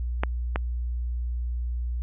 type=clicks; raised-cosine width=0.5 ms; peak=-9 / -11 dBFS; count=2; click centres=0.235 / 0.559 s; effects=added 60 Hz sine -26 dBFS peak until 2.02 s + resampled to 8000 Hz